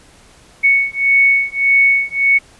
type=beating tone pair; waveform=sine; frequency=2217 / 2218.7 Hz; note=C#7 / C#7; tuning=0 / +1 cents; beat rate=1.7 Hz; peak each=-13 dBFS; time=0.63-2.39 s; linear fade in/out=20 ms; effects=pink hiss -46 dBFS RMS until 2.59 s + resampled to 24000 Hz